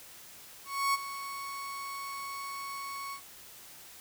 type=tone with ADSR envelope; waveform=35% pulse; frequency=1108.7 Hz; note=C#6; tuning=in tune; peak=-23 dBFS; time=0.65-3.21 s; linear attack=290 ms; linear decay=25 ms; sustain=-13 dB; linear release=82 ms; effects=white hiss -51 dBFS RMS until 4 s